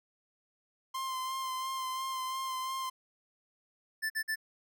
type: tone with vibrato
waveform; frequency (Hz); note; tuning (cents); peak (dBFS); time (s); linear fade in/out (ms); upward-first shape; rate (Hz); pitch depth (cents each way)
45% pulse; 1046.5; C6; 0; -34; 0.94-2.9; 10; sine; 2.9; 22
type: tone bursts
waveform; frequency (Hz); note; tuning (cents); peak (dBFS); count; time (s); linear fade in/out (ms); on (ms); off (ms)
square; 1760; A6; 0; -31; 3; 4.02-4.359; 20; 81; 48
effects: none